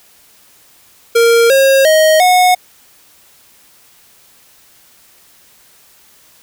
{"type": "tone with pitch steps", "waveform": "square", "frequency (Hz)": [464.8, 540.1, 627.6, 729.3], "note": ["A#4", "C#5", "D#5", "F#5"], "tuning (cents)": [-5, -45, 15, -25], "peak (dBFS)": -7, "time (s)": [1.15, 2.55], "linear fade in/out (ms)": 10, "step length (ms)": 350, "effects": ["white hiss -47 dBFS RMS until 6.42 s"]}